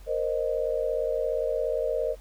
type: tone cluster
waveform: sine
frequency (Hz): 467.8 / 525 / 617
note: A#4 / C5 / D#5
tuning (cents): +6 / +6 / -15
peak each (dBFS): -29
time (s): 0.06-2.16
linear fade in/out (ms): 50
effects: added 46 Hz sine -44 dBFS peak until 2.2 s + pink hiss -57 dBFS RMS until 2.2 s